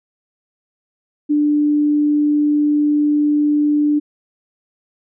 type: tone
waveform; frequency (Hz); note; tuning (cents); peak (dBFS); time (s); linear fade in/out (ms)
sine; 295.9; D4; +13; -12; 1.29-4; 20
effects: none